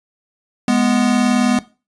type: tone pair together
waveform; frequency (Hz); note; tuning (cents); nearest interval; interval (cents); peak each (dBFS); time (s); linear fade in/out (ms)
square; 207.6 / 246.9; G#3 / B3; 0 / 0; minor third; 300; -18 / -15; 0.68-1.59; 2
effects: noise-tail reverb RT60 0.3 s tail -17 dB re dry + resampled to 22050 Hz